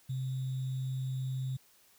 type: tone with sample-and-hold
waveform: sine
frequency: 130.81 Hz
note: C3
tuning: in tune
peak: -32 dBFS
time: 0.09-1.57 s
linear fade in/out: 10 ms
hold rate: 3675 Hz
effects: white hiss -64 dBFS RMS until 1.98 s